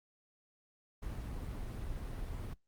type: noise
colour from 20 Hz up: brown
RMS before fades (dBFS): -41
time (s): 1.02-2.54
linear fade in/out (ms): 10
effects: noise-tail reverb RT60 0.1 s tail -17 dB re dry + Opus 32 kbps